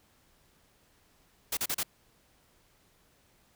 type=noise bursts; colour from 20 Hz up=white; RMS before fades=-31 dBFS; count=4; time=1.52-1.832 s; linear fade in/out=5 ms; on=51 ms; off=36 ms; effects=pink hiss -66 dBFS RMS until 3.55 s